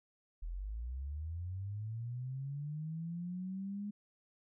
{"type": "linear sweep", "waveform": "sine", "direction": "up", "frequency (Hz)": [39, 207.7], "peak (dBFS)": -38, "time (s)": [0.42, 3.91], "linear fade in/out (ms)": 10, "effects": []}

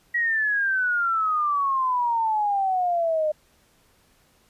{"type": "exponential sweep", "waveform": "sine", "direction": "down", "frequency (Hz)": [1925, 604], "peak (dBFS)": -20, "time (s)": [0.14, 3.32], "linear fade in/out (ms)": 10, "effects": ["pink hiss -61 dBFS RMS until 4.49 s", "resampled to 32000 Hz"]}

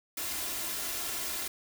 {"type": "noise with comb filter", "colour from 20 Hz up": "white", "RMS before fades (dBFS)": -35, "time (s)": [0.17, 1.48], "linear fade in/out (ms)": 5, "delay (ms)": 2.9, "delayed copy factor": 0.5, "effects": []}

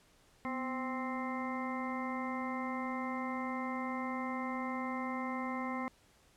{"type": "harmonic tone with a mistuned harmonic", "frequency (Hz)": 261.6, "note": "C4", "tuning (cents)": 0, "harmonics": [1, 2, 3, 4, 5, 7, 8], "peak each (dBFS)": [-38, -45, -44, -41, -48, -51, -45], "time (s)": [0.45, 5.88], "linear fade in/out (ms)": 0, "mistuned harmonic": 1, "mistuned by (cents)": -73, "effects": ["pink hiss -66 dBFS RMS until 6.36 s", "low-pass 11000 Hz 12 dB/octave"]}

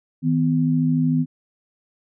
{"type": "tone pair together", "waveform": "sine", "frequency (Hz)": [158.8, 252.2], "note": ["D#3", "B3"], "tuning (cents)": [36, 36], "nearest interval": "minor sixth", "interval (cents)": 800, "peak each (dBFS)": -19, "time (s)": [0.22, 1.26], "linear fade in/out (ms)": 50, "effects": []}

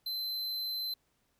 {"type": "tone", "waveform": "square", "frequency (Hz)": 4073, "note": "C8", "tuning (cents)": -47, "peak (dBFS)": -34, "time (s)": [0.06, 0.94], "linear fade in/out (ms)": 5, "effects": ["pink hiss -75 dBFS RMS until 1.39 s"]}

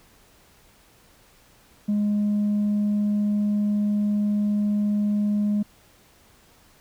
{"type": "tone with tanh clipping", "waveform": "triangle", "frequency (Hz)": 207.3, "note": "G#3", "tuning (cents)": -3, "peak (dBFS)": -20, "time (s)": [1.88, 5.63], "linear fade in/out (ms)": 10, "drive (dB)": 6, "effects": ["pink hiss -56 dBFS RMS until 6.8 s"]}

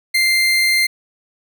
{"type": "tone", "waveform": "30% pulse", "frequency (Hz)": 2093, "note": "C7", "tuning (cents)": 0, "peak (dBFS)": -10, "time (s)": [0.14, 0.87], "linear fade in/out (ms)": 10, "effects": []}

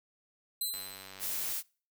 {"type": "tone with exponential decay", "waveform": "10% pulse", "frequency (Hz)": 4047, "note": "B7", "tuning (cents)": 42, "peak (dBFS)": -23, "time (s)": [0.61, 1.4], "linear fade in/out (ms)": 5, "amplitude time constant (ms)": 170}
{"type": "click train", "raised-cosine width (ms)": 0.2, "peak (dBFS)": -29, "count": 76, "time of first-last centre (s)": [0.74, 1.521], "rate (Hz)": 96}
{"type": "noise", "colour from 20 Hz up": "blue", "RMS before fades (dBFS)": -35, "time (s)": [1.19, 1.63], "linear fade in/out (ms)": 50}
{"effects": ["noise-tail reverb RT60 0.4 s tail -25 dB re dry"]}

